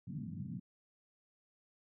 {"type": "band-pass noise", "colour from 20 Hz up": "white", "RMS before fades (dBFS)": -43, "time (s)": [0.07, 0.6], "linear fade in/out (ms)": 10, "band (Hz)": [100, 230], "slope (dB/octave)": 48, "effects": []}